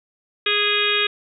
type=harmonic tone; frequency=414 Hz; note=G#4; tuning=5 cents flat; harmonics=1 / 3 / 4 / 5 / 6 / 7 / 8 / 9; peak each=-26 / -28 / -26 / -29 / -22 / -28 / -24 / -25 dBFS; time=0.46-1.07 s; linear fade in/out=5 ms; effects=none